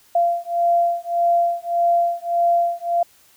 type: beating tone pair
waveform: sine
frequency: 688 / 689.7 Hz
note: F5 / F5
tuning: -26 / -22 cents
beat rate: 1.7 Hz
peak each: -19 dBFS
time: 0.15-3.03 s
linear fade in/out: 5 ms
effects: white hiss -54 dBFS RMS until 3.36 s